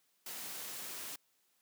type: noise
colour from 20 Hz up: white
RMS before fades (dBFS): -44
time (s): 0.26-1.16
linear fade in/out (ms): 5
effects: white hiss -75 dBFS RMS until 1.61 s + high-pass 150 Hz 12 dB/octave